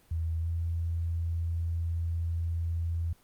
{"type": "tone with pitch glide", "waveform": "sine", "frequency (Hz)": [81.7, 83.71], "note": ["E2", "E2"], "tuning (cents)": [-15, 27], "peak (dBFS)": -28, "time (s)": [0.11, 3.13], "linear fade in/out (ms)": 5, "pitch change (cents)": 42, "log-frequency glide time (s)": [0.4, 0.48], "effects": ["pink hiss -63 dBFS RMS until 3.23 s", "Opus 24 kbps"]}